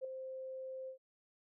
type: tone with ADSR envelope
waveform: sine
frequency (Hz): 523.3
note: C5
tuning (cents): 0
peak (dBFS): -35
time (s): 0.01-0.98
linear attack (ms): 36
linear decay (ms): 4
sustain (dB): -7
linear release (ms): 98
effects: none